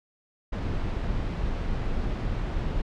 brown noise, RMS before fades -28 dBFS, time 0.52-2.82 s, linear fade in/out 10 ms, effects low-pass 4000 Hz 12 dB/octave

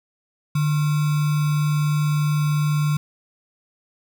sine tone with sample-and-hold, 149.5 Hz, D3, 31 cents sharp, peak -17 dBFS, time 0.55-2.97 s, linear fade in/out 5 ms, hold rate 1225 Hz, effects none

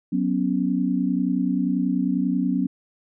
sine chord, F# suspended fourth, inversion none, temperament equal, 185 / 246.9 / 277.2 Hz, F#3 / B3 / C#4, 0 / 0 / 0 cents, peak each -24 dBFS, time 0.12-2.67 s, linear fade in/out 10 ms, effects none

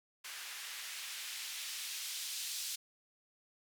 blue noise with band-pass filter sweep, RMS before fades -43 dBFS, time 0.24-2.76 s, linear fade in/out 10 ms, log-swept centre 1700 to 4400 Hz, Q 1, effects none

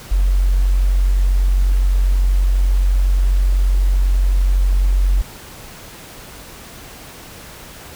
sine tone, 46.02 Hz, F#1, 9 cents flat, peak -11 dBFS, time 0.11-5.22 s, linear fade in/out 10 ms, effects pink hiss -37 dBFS RMS until 7.95 s

